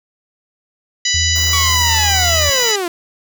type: harmonic tone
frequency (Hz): 987.8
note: B5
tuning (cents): 0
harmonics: 2 / 3 / 4 / 5 / 6 / 7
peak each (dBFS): -21 / -21 / -21 / -21 / -21 / -21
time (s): 1.05-2.76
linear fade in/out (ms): 5
type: tone with vibrato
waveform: sine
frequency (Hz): 82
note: E2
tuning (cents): -9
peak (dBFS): -18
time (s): 1.14-2.5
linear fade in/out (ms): 5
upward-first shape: square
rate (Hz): 17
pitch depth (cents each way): 23
type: band-stop noise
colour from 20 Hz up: white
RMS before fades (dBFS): -27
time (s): 1.35-2.72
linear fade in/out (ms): 10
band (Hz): 1500 to 13000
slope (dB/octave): 24
type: linear sweep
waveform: sawtooth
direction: down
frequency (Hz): 1143 to 333.8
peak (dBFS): -14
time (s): 1.53-2.88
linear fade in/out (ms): 2
effects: none